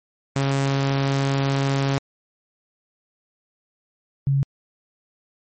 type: tone pair in turn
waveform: sawtooth / sine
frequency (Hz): 137.4 / 137.9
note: C#3 / C#3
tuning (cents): -15 / -9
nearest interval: unison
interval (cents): 6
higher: second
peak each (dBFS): -15 / -16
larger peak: first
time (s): 0.36-1.98 / 4.27-4.43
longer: first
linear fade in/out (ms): 0
effects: MP3 32 kbps